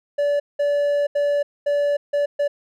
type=tone bursts at uneven times; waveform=triangle; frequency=577 Hz; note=D5; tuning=31 cents flat; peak=-15 dBFS; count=6; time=0.18-0.4 / 0.59-1.07 / 1.15-1.43 / 1.66-1.97 / 2.13-2.26 / 2.39-2.48 s; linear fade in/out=10 ms; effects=none